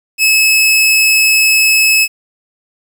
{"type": "tone", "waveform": "sawtooth", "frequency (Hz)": 2589, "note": "E7", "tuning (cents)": -32, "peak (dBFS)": -4, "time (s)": [0.18, 2.08], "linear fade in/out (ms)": 50, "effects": ["7-bit"]}